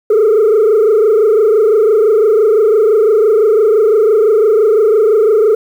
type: tone with frequency modulation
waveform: sine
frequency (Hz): 431.6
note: A4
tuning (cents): -33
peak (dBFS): -4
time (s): 0.1-5.55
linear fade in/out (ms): 5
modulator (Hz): 25.9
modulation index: 1.1
effects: tanh soft clip ceiling -5 dBFS + 7-bit